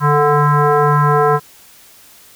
sine tone with frequency modulation, 440 Hz, A4, in tune, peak -9 dBFS, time 0-1.4 s, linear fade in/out 50 ms, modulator 294 Hz, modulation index 3.2, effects white hiss -44 dBFS RMS until 2.35 s

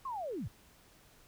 sine linear sweep, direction down, 1108.7 to 69.3 Hz, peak -36 dBFS, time 0.05-0.48 s, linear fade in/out 5 ms, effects pink hiss -62 dBFS RMS until 1.27 s

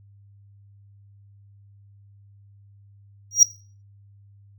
triangle tone with exponential growth, 5710 Hz, F8, 37 cents sharp, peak -4 dBFS, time 3.31-3.43 s, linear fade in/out 2 ms, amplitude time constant 24 ms, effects noise-tail reverb RT60 0.4 s tail -18 dB re dry + added 100 Hz sine -49 dBFS peak until 4.58 s

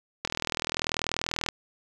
click train, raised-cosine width 0.2 ms, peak -10 dBFS, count 51, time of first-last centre 0.25-1.488 s, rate 40.4 Hz, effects none

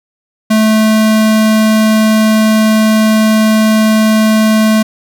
square tone, 217.7 Hz, A3, 18 cents flat, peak -7 dBFS, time 0.5-4.83 s, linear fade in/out 10 ms, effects none

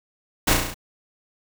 pink noise with echo, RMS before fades -18 dBFS, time 0.47-0.54 s, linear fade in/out 10 ms, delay 34 ms, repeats 6, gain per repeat -3 dB, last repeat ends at 0.744 s, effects none

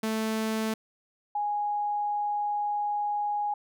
sawtooth / sine tone pair in turn, 220 / 828 Hz, A3 / G#5, 0 / -5 cents, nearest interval octave + major seventh, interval 2295 cents, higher second, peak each -23 / -26 dBFS, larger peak first, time 0.03-0.74 / 1.35-3.54 s, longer second, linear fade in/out 5 ms, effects none

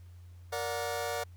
sawtooth chord, Bb augmented, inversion none, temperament just, 466.2 / 582.7 / 728.4 Hz, Bb4 / D5 / F#5, 0 / -14 / -27 cents, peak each -33 dBFS, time 0.52-1.24 s, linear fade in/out 10 ms, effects added 88 Hz sine -48 dBFS peak until 1.36 s + pink hiss -68 dBFS RMS until 1.36 s

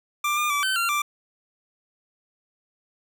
25% pulse tone with pitch steps, 1183 / 1206 / 1157 / 1534 / 1379 / 1177 Hz, D6 / D6 / D6 / G6 / F6 / D6, +12 / +46 / -26 / -38 / -22 / +3 cents, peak -18 dBFS, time 0.24-1.02 s, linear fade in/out 5 ms, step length 130 ms, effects none

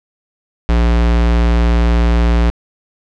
square tone, 58.27 Hz, A#1, in tune, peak -10 dBFS, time 0.69-2.5 s, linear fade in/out 0 ms, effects low-pass 4000 Hz 12 dB/octave

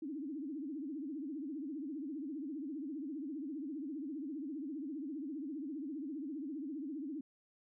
sine tone with vibrato, 291.3 Hz, D4, 14 cents flat, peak -39 dBFS, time 0.02-7.21 s, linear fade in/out 5 ms, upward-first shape triangle, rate 15 Hz, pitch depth 240 cents each way, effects none

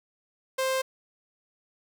sawtooth tone, 525 Hz, C5, 6 cents sharp, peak -21 dBFS, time 0.58-0.82 s, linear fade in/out 10 ms, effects none

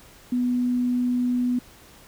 sine tone, 246.9 Hz, B3, in tune, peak -20 dBFS, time 0.32-1.59 s, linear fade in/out 5 ms, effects pink hiss -50 dBFS RMS until 2.07 s

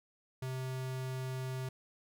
square tone, 130 Hz, C3, 11 cents flat, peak -37 dBFS, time 0.42-1.69 s, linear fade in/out 5 ms, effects none

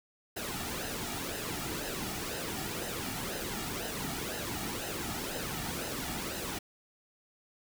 pink noise with flanger, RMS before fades -37 dBFS, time 0.36-6.59 s, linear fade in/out 10 ms, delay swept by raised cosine 0.87 to 1.97 ms, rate 2 Hz, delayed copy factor -0.6, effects none

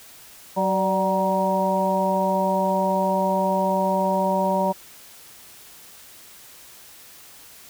harmonic tone with a mistuned harmonic, 188.7 Hz, F#3, 34 cents sharp, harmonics 1 / 2 / 3 / 4 / 5, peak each -25 / -31 / -23 / -29 / -23 dBFS, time 0.56-4.73 s, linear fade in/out 20 ms, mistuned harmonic 3, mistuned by +49 cents, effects white hiss -46 dBFS RMS until 7.69 s

